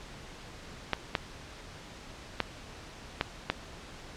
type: clicks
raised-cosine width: 0.3 ms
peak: -10 dBFS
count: 5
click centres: 0.933 / 1.152 / 2.403 / 3.211 / 3.5 s
effects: pink hiss -47 dBFS RMS until 4.16 s + low-pass 6000 Hz 12 dB/octave